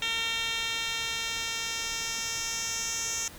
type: tone with band-pass filter sweep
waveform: 10% pulse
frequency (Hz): 456.5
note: A#4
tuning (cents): -36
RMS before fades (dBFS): -32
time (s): 0.02-3.28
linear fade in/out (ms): 2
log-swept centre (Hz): 3600 to 6100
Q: 3.1
effects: pink hiss -47 dBFS RMS until 3.38 s